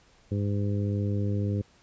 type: harmonic tone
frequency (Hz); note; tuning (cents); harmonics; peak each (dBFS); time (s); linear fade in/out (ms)
101.6; G#2; -38; 1 / 2 / 3 / 4 / 5; -26 / -32 / -36 / -38 / -40; 0.31-1.62; 10
effects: pink hiss -60 dBFS RMS until 1.82 s + resampled to 16000 Hz